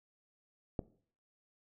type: click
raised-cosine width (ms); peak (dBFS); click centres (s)
2; -21; 0.792
effects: noise-tail reverb RT60 0.5 s tail -19 dB re dry